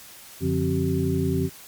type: tone cluster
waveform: sine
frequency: 89.9 / 143.9 / 175.3 / 265.5 / 381.7 Hz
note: F#2 / D3 / F3 / C4 / G4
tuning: -49 / -35 / +7 / +25 / -46 cents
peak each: -27 dBFS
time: 0.4-1.5 s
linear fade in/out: 50 ms
effects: white hiss -45 dBFS RMS until 1.67 s + MP3 96 kbps